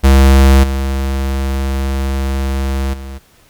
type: tone with level steps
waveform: square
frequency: 67.4 Hz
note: C#2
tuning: 48 cents flat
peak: -5 / -15 / -26 dBFS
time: 0.03-3.19 s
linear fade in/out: 20 ms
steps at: 0.63 / 2.93 s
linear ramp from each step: 10 ms
effects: pink hiss -49 dBFS RMS until 3.49 s